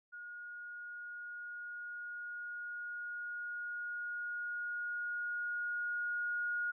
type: tone with level ramp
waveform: sine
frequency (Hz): 1438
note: F#6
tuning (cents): -50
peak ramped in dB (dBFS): -45 to -33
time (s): 0.12-6.72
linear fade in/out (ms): 20
effects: none